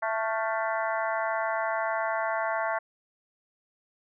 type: harmonic tone with a mistuned harmonic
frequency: 221.6 Hz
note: A3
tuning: 13 cents sharp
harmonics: 3 / 4 / 5 / 6 / 7 / 8 / 9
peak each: -30 / -32 / -34 / -36 / -37 / -38 / -39 dBFS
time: 0.02-2.79 s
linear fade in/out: 10 ms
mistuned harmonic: 6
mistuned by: +92 cents
effects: none